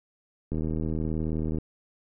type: click train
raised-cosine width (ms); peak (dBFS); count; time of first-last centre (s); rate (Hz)
3; -18; 85; 0.52-1.585; 78.9
effects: none